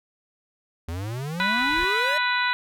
square exponential sweep, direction up, 79.4 to 622.3 Hz, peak -29 dBFS, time 0.88-2.18 s, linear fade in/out 5 ms
brown noise with exponential growth, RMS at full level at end -35 dBFS, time 1.2-1.85 s, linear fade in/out 5 ms, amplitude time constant 140 ms
harmonic tone, 493.9 Hz, B4, in tune, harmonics 2 / 3 / 4 / 5 / 6 / 7 / 8, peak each -26 / -25 / -28 / -30 / -39 / -37 / -30 dBFS, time 1.4-2.53 s, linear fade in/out 0 ms
effects none

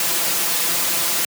white noise with comb filter, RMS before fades -20 dBFS, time 0-1.25 s, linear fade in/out 2 ms, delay 5.9 ms, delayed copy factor +0.85, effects high-pass 150 Hz 12 dB/octave

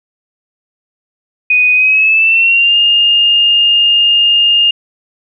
sine tone with pitch glide, 2489 to 2826 Hz, D#7 to F7, 0 to +20 cents, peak -6 dBFS, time 1.5-4.71 s, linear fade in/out 5 ms, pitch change +220 cents, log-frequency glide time 1.73-2.77 s, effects none

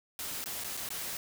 white noise with dropouts, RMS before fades -38 dBFS, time 0.19-1.17 s, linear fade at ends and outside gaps 1 ms, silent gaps 0.441-0.459 / 0.638-0.644 / 0.769-0.773 / 0.889-0.904 s, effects none

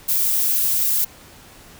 violet noise, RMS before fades -19 dBFS, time 0.08-1.05 s, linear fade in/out 10 ms, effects pink hiss -45 dBFS RMS until 1.79 s

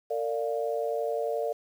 sine chord, Bb major, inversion none, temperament equal with one note detuned, 455.8 / 587.3 / 698.5 Hz, Bb4 / D5 / F5, -39 / 0 / 0 cents, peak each -30 / -31 / -34 dBFS, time 0.1-1.53 s, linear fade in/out 10 ms, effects 9-bit

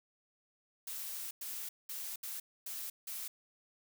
blue noise bursts at uneven times, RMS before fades -42 dBFS, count 6, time 0.87-1.31 / 1.41-1.69 / 1.89-2.16 / 2.23-2.4 / 2.66-2.9 / 3.07-3.28 s, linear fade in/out 5 ms, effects none

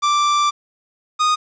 45% pulse tone pair in turn, 1174.7 / 1237.7 Hz, D6 / D#6, 0 / -9 cents, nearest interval minor second, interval 91 cents, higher second, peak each -14 dBFS, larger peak neither, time 0.02-0.51 / 1.19-1.36 s, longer first, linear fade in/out 20 ms, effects resampled to 16000 Hz + 8-bit

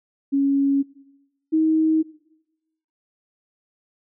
sine tone pair in turn, 277.2 / 316.6 Hz, C#4 / D#4, 0 / +30 cents, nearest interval major second, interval 230 cents, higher second, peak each -16 / -15 dBFS, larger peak second, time 0.32-0.83 / 1.52-2.03 s, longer neither, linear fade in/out 20 ms, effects noise-tail reverb RT60 0.9 s tail -19 dB re dry

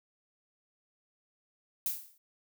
violet noise with exponential decay, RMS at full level -29 dBFS, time 1.86-2.18 s, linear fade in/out 2 ms, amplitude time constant 68 ms, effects none

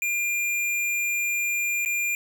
square tone with dropouts, 2400 Hz, D7, 37 cents sharp, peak -24 dBFS, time 0.02-2.15 s, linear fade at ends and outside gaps 1 ms, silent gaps 1.85-1.859 s, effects none

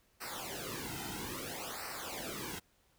pink noise with flanger, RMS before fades -42 dBFS, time 0.2-2.6 s, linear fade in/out 20 ms, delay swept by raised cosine 0.29 to 1.79 ms, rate 0.6 Hz, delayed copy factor -0.9, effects pink hiss -71 dBFS RMS until 2.98 s

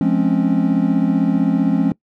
triangle chord, Db major seventh, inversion first, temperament equal with one note detuned, 174.61 / 211.2 / 261.6 / 277.2 Hz, F3 / Ab3 / C4 / Db4, 0 / +29 / 0 / 0 cents, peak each -17 dBFS, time 0.01-1.92 s, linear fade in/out 2 ms, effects noise-tail reverb RT60 0.1 s tail -22 dB re dry

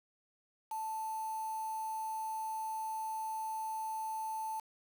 sine tone with quantisation, 880 Hz, A5, in tune, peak -36 dBFS, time 0.71-4.6 s, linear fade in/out 5 ms, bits 8, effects none

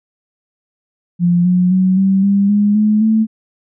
sine tone with pitch steps, 174.61 / 180.45 / 186.49 / 192.74 / 199.19 / 205.9 / 212.7 / 219.9 Hz, F3 / F#3 / F#3 / G3 / G3 / G#3 / G#3 / A3, 0 / -43 / +14 / -29 / +28 / -15 / +42 / -1 cents, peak -9 dBFS, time 1.19-3.27 s, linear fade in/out 50 ms, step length 260 ms, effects none

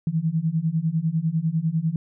sine beating tone pair, 156.4 / 166.4 Hz, D#3 / E3, +9 / +17 cents, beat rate 10 Hz, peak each -24 / -23 dBFS, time 0.07-1.96 s, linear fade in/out 2 ms, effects none

